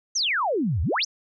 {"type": "exponential two-way sweep", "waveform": "sine", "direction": "down then up", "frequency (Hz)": [6645, 70.9, 6645], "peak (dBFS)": -21, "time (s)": [0.15, 1.05], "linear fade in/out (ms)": 10, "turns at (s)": 0.82, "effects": []}